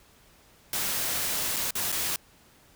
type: noise with dropouts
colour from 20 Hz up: white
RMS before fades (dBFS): -29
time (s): 0.73-2.16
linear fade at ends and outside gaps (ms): 1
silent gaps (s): 1.562-1.566 / 1.707-1.753 / 1.919-1.925
effects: pink hiss -58 dBFS RMS until 2.75 s